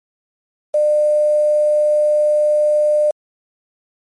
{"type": "tone with quantisation", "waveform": "sine", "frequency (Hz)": 600, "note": "D5", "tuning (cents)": 37, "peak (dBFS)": -11, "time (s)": [0.74, 3.11], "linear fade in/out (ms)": 5, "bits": 6, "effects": ["MP3 48 kbps"]}